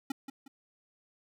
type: tone with echo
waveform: square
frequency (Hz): 272.7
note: C#4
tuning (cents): -28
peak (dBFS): -31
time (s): 0.1-0.12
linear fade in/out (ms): 5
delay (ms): 180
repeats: 2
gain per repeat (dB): -9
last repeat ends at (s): 0.48
effects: none